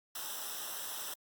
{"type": "noise with comb filter", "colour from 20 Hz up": "white", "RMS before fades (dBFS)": -41, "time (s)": [0.15, 1.14], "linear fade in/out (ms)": 5, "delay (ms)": 0.44, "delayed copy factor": -0.8, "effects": ["Opus 48 kbps"]}